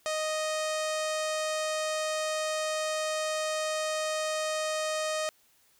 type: tone with low-pass filter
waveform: sawtooth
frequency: 622.3 Hz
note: D#5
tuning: in tune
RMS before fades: -31 dBFS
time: 0.06-5.29 s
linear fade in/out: 0 ms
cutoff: 7900 Hz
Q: 1.8
effects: white hiss -65 dBFS RMS until 5.79 s